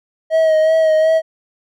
triangle tone with vibrato, 635 Hz, D#5, 35 cents sharp, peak -8 dBFS, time 0.3-1.22 s, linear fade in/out 50 ms, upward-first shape sine, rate 2.7 Hz, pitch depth 28 cents each way, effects none

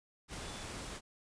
sine tone in noise, 3469 Hz, A7, 25 cents flat, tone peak -54 dBFS, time 0.4-0.66 s, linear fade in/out 50 ms, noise pink, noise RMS -44 dBFS, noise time 0.28-1.01 s, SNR -13 dB, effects resampled to 22050 Hz

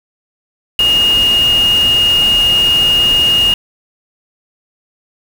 sine tone in noise, 2851 Hz, F7, 35 cents sharp, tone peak -8 dBFS, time 0.79-3.54 s, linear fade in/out 2 ms, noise pink, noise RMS -23 dBFS, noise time 0.79-3.54 s, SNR +12 dB, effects none

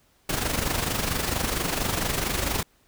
pink noise with amplitude modulation, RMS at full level -24 dBFS, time 0.29-2.63 s, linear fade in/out 5 ms, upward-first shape sine, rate 24.4 Hz, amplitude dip 60%, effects pink hiss -63 dBFS RMS until 2.87 s

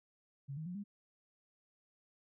sine tone with pitch steps, 138.59 / 157.37 / 178.69 / 202.9 Hz, C#3 / D#3 / F3 / G#3, 0 / +20 / +40 / -40 cents, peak -40 dBFS, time 0.48-0.84 s, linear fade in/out 20 ms, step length 90 ms, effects none

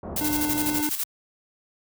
pink low-pass noise, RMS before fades -34 dBFS, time 0.03-0.81 s, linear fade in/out 2 ms, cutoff 990 Hz, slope 24 dB/octave
blue noise with tremolo, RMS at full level -26 dBFS, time 0.16-1.04 s, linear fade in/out 5 ms, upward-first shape square, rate 12 Hz, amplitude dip 60%
square tone, 299.2 Hz, D4, 32 cents sharp, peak -26 dBFS, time 0.21-0.89 s, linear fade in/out 0 ms
effects high-pass 60 Hz 12 dB/octave

